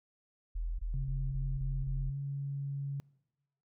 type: tone bursts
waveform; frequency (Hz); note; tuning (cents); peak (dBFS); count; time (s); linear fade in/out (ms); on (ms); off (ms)
sine; 41.2; E1; 0; -32; 6; 0.55-2.105; 10; 240; 23
type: tone with pitch glide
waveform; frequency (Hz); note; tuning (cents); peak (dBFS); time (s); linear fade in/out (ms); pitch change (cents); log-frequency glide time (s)
sine; 134.6 to 139.75; C3 to C#3; +49 to +14; -34; 0.94-3; 0; +65; 2.08-2.17
effects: noise-tail reverb RT60 1.0 s tail -24 dB re dry + tanh soft clip ceiling -23 dBFS